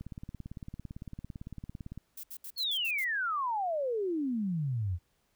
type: click train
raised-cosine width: 5 ms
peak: -29 dBFS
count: 36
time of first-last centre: 0.01-1.976 s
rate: 17.8 Hz
type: noise bursts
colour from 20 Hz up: violet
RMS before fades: -43 dBFS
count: 7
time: 2.17-3.045 s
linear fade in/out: 5 ms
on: 65 ms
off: 70 ms
type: exponential sweep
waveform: sine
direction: down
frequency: 4435 to 81.9 Hz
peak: -29 dBFS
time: 2.56-4.99 s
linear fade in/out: 50 ms
effects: pink hiss -74 dBFS RMS until 5.35 s